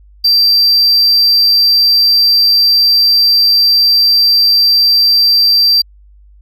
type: tone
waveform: triangle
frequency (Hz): 4699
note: D8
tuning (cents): 0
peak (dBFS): -5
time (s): 0.24-5.82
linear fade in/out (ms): 10
effects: added 50 Hz sine -39 dBFS peak until 6.41 s